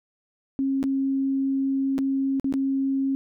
sine tone with dropouts, 270.5 Hz, C#4, 42 cents flat, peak -21 dBFS, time 0.59-3.15 s, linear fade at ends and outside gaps 0 ms, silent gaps 0.829-0.839 / 1.981-1.988 / 2.398-2.444 / 2.525-2.539 s, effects none

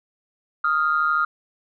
sine tone pair together, 1244.5 / 1396.9 Hz, D#6 / F6, 0 / 0 cents, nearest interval major second, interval 200 cents, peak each -20 dBFS, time 0.64-1.25 s, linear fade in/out 5 ms, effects tanh soft clip ceiling -10 dBFS

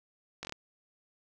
slowing click train, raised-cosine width 0.2 ms, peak -21 dBFS, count 5, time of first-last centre 0.43-0.524 s, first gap 19 ms, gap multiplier 1.14, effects none

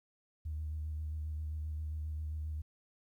sine tone with vibrato, 77 Hz, D#2, 17 cents flat, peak -35 dBFS, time 0.45-2.62 s, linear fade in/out 10 ms, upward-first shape square, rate 7.5 Hz, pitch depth 21 cents each way, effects tanh soft clip ceiling -31 dBFS + 12-bit

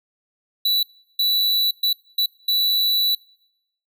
square tone bursts at uneven times, 3951 Hz, B7, in tune, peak -17 dBFS, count 5, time 0.65-0.83 / 1.19-1.71 / 1.83-1.93 / 2.18-2.26 / 2.48-3.15 s, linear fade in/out 5 ms, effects noise-tail reverb RT60 0.8 s tail -25 dB re dry

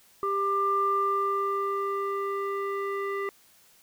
square tone with low-pass filter sweep, 396.5 Hz, G4, 20 cents sharp, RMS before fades -28 dBFS, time 0.23-3.29 s, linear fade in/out 0 ms, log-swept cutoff 1100 to 1700 Hz, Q 7, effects white hiss -59 dBFS RMS until 3.82 s

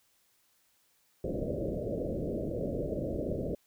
white low-pass noise, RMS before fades -34 dBFS, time 1.24-3.55 s, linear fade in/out 2 ms, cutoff 620 Hz, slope 96 dB/octave, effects white hiss -70 dBFS RMS until 3.66 s

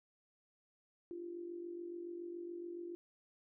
sine tone with amplitude modulation, 345.8 Hz, F4, 17 cents flat, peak -40 dBFS, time 1.11-2.95 s, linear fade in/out 0 ms, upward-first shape sine, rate 47.1 Hz, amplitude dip 60%, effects none

